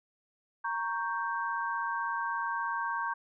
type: chord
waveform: sine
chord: G diminished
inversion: first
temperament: equal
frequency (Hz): 932.3 / 1108.7 / 1568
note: Bb5 / Db6 / G6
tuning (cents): 0 / 0 / 0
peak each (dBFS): -34 / -35 / -35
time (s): 0.64-3.14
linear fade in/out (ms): 10
effects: none